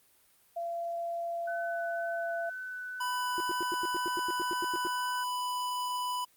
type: tone with pitch glide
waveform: sine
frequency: 682 to 676.9 Hz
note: F5 to E5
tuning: -41 to +46 cents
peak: -32 dBFS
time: 0.56-2.5 s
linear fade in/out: 10 ms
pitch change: -13 cents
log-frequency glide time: 1.56-2.2 s
type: tone with vibrato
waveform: sine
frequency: 1503 Hz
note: F#6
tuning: 27 cents sharp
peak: -37 dBFS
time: 1.47-5.24 s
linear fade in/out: 10 ms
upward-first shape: sine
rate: 2 Hz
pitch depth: 9 cents each way
type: tone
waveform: square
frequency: 993 Hz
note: B5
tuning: 9 cents sharp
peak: -32 dBFS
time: 3-6.25 s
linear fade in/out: 10 ms
type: tone bursts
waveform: sine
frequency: 350.8 Hz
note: F4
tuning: 8 cents sharp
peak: -33 dBFS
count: 14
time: 3.38-4.871 s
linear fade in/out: 0 ms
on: 22 ms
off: 91 ms
effects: white hiss -65 dBFS RMS until 6.36 s + Opus 32 kbps